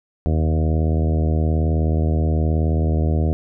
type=harmonic tone with a mistuned harmonic; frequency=78.9 Hz; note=D#2; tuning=25 cents sharp; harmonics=1 / 2 / 3 / 4 / 5 / 6 / 7 / 8 / 9; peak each=-17 / -23 / -27 / -29 / -31 / -33 / -34 / -35 / -36 dBFS; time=0.26-3.33 s; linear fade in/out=0 ms; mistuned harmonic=1; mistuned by=+38 cents; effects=none